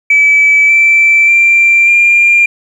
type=tone with pitch steps; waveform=sine; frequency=2300 / 2331 / 2362 / 2394 Hz; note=D7 / D7 / D7 / D7; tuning=-37 / -14 / +9 / +33 cents; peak=-3 dBFS; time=0.1-2.46 s; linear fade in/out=5 ms; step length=590 ms; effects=tanh soft clip ceiling 0 dBFS + 7-bit

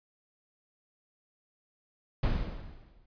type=noise with exponential decay; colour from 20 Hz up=brown; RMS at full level=-24 dBFS; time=2.23-3.06 s; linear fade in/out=5 ms; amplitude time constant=180 ms; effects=resampled to 11025 Hz

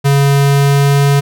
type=tone with pitch glide; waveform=square; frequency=140 to 140.97 Hz; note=C#3 to C#3; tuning=+18 to +29 cents; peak=-8 dBFS; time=0.04-1.21 s; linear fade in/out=20 ms; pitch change=+11 cents; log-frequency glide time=0.21-1.03 s; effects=none

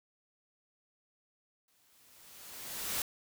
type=noise with exponential growth; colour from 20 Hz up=white; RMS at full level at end=-33 dBFS; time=1.68-3.02 s; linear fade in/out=2 ms; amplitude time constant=290 ms; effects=none

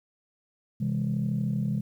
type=chord; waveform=sine; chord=C augmented; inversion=none; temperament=just; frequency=130.81 / 163.52 / 204.4 Hz; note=C3 / E3 / G#3; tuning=0 / -14 / -27 cents; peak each=-28 / -30 / -28 dBFS; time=0.8-1.81 s; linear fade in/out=10 ms; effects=tanh soft clip ceiling -19 dBFS + 10-bit

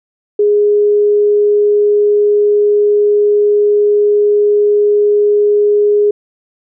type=tone; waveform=sine; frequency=414.4 Hz; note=G#4; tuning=4 cents flat; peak=-7 dBFS; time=0.39-6.11 s; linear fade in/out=5 ms; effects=none

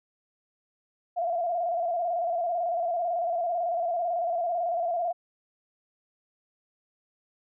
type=tone with vibrato; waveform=sine; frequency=690 Hz; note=F5; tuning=21 cents flat; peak=-25 dBFS; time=1.16-5.13 s; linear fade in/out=20 ms; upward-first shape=square; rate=18 Hz; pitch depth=57 cents each way; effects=none

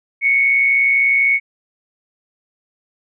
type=tone with amplitude modulation; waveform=sine; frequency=2212 Hz; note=C#7; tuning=4 cents flat; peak=-9 dBFS; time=0.21-1.4 s; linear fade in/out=50 ms; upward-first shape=sine; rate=120 Hz; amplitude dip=50%; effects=none

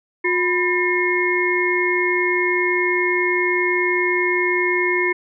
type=harmonic tone with a mistuned harmonic; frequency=359 Hz; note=F4; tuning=48 cents sharp; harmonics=1 / 3 / 5 / 6; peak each=-20 / -26 / -24 / -20 dBFS; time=0.24-5.13 s; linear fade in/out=10 ms; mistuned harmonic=3; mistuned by=-140 cents; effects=none

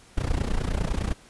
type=noise with amplitude modulation; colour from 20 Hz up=brown; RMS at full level=-22 dBFS; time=0.17-1.14 s; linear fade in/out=10 ms; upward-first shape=sine; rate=29.9 Hz; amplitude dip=85%; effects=pink hiss -53 dBFS RMS until 1.29 s + resampled to 24000 Hz

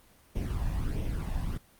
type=noise with flanger; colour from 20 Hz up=brown; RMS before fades=-31 dBFS; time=0.35-1.58 s; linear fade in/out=10 ms; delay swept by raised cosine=0.33 to 1.16 ms; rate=1.5 Hz; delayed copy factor=+0.65; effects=pink hiss -60 dBFS RMS until 1.79 s + Opus 32 kbps

